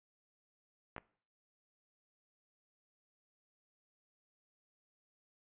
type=clicks; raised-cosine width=0.5 ms; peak=-28 dBFS; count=2; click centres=0.964 / 0.981 s; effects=noise-tail reverb RT60 0.5 s tail -21 dB re dry + resampled to 8000 Hz